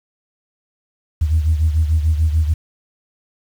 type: beating tone pair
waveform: sine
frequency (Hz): 77.78 / 84.58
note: D#2 / E2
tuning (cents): 0 / +45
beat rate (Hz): 6.8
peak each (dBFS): -13 / -19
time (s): 1.21-2.54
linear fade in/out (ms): 10
effects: tanh soft clip ceiling -7 dBFS + 7-bit